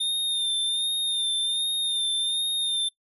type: tone with vibrato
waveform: square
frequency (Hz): 3632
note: A#7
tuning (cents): -46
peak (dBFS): -24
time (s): 0-2.89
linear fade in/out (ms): 10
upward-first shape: sine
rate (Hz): 1.3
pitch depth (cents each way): 36
effects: noise-tail reverb RT60 0.1 s tail -20 dB re dry + resampled to 32000 Hz